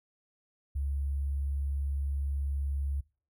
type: tone with sample-and-hold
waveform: sine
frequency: 69.7 Hz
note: C#2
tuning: 10 cents sharp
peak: -29 dBFS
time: 0.75-3.01 s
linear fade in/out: 10 ms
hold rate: 11025 Hz
effects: noise-tail reverb RT60 0.4 s tail -24 dB re dry